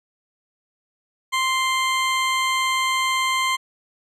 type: tone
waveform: 20% pulse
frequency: 1047 Hz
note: C6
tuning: 1 cent sharp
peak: -14 dBFS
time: 1.32-3.57 s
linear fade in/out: 20 ms
effects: low-pass 10000 Hz 12 dB/octave

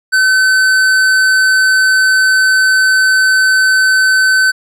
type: tone with hard clipping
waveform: sine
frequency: 1525 Hz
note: G6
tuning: 48 cents flat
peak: -9 dBFS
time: 0.12-4.52 s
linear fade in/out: 20 ms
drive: 12 dB
effects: none

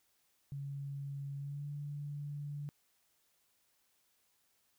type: tone with pitch glide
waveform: sine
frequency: 140 to 145.1 Hz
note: C#3 to D3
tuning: +18 to -21 cents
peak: -39 dBFS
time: 0.52-2.69 s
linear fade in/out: 0 ms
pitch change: +61 cents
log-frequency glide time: 1.37-1.67 s
effects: white hiss -75 dBFS RMS until 4.78 s

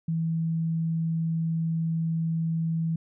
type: tone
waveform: sine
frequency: 163.4 Hz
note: E3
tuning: 15 cents flat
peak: -24 dBFS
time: 0.08-2.96 s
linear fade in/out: 5 ms
effects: none

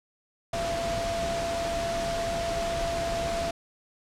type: tone in noise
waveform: sine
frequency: 676 Hz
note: E5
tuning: 43 cents sharp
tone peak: -28 dBFS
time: 0.53-3.51 s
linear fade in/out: 5 ms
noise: pink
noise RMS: -33 dBFS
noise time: 0.53-3.51 s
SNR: +2 dB
effects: low-pass 7000 Hz 12 dB/octave

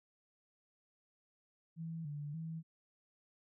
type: tone with pitch steps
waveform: sine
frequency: 163.8 / 146.6 / 162.1 Hz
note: E3 / D3 / E3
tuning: -11 / -3 / -29 cents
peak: -40 dBFS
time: 1.76-2.63 s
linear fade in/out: 50 ms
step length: 290 ms
effects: none

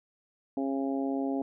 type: harmonic tone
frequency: 136.4 Hz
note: C#3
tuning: 28 cents flat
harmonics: 2 / 3 / 4 / 5 / 6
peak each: -29 / -37 / -39 / -38 / -42 dBFS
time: 0.57-1.42 s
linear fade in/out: 2 ms
effects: none

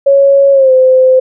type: tone with pitch glide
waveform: sine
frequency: 554 to 516.9 Hz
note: C#5 to C5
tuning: -1 to -21 cents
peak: -3 dBFS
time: 0.06-1.2 s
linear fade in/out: 10 ms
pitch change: -120 cents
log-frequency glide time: 0.52-0.72 s
effects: none

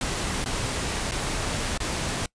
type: noise with dropouts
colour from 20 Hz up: pink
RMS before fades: -28 dBFS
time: 0.01-2.26 s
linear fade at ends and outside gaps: 2 ms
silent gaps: 0.443-0.459 / 1.112-1.119 / 1.776-1.802 s
effects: noise-tail reverb RT60 0.1 s tail -23 dB re dry + resampled to 22050 Hz

